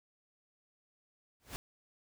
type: noise with exponential growth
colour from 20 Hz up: pink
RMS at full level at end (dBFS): -38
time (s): 1.4-1.56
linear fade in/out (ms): 0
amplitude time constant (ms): 34
effects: none